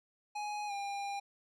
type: tone with pitch glide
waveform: square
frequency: 834 to 801.9 Hz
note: G#5 to G5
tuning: +7 to +39 cents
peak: -37 dBFS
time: 0.35-1.2 s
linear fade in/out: 10 ms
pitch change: -68 cents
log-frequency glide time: 0.67-0.72 s
effects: low-pass 7000 Hz 12 dB/octave